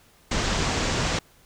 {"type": "low-pass noise", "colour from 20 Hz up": "pink", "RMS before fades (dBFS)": -25, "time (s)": [0.31, 1.19], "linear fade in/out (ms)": 5, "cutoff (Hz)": 7500, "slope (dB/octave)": 48, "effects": ["pink hiss -57 dBFS RMS until 1.45 s"]}